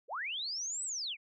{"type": "linear two-way sweep", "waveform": "sine", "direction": "up then down", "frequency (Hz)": [388.5, 8140, 2114], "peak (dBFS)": -35, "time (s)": [0.08, 1.17], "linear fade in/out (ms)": 50, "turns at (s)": 0.84, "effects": []}